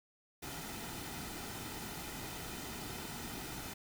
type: noise with comb filter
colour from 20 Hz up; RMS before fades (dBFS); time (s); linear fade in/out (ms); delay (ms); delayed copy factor
pink; -44; 0.42-3.74; 10; 1.8; -0.5
effects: none